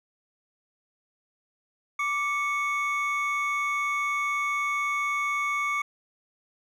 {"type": "tone pair together", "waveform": "triangle", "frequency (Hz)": [1170, 2214], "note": ["D6", "C#7"], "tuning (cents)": [-7, -3], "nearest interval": "major seventh", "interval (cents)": 1104, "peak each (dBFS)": -26, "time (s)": [1.99, 5.82], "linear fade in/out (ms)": 5, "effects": []}